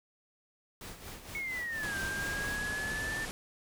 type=noise with tremolo; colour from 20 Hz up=pink; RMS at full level=-44 dBFS; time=0.81-2.56 s; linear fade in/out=2 ms; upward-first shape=sine; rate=4.3 Hz; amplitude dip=60%
type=linear two-way sweep; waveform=sine; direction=down then up; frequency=2217 to 1568 to 1782 Hz; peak=-34 dBFS; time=1.35-3.25 s; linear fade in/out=0 ms; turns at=1.98 s
type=low-pass noise; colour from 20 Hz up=pink; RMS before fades=-40 dBFS; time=1.83-3.31 s; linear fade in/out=0 ms; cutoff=12000 Hz; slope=48 dB/octave
effects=none